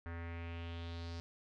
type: tone with low-pass filter sweep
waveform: square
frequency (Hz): 84.4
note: E2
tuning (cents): +41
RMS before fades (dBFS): -44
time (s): 0.06-1.2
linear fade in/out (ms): 0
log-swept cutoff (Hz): 1700 to 5000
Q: 3.2
effects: none